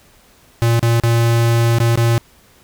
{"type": "tone with dropouts", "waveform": "square", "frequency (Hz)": 116.5, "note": "A#2", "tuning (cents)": -1, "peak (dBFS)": -12, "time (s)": [0.62, 2.18], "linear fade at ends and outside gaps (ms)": 0, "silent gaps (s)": [[0.794, 0.828], [0.999, 1.036], [1.785, 1.802], [1.956, 1.975]], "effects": ["pink hiss -50 dBFS RMS until 2.63 s"]}